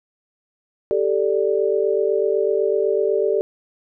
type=chord; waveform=sine; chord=G suspended second; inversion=none; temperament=equal; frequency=392 / 440 / 587.3 Hz; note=G4 / A4 / D5; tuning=0 / 0 / 0 cents; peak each=-20 / -20 / -23 dBFS; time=0.91-3.41 s; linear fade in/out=0 ms; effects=none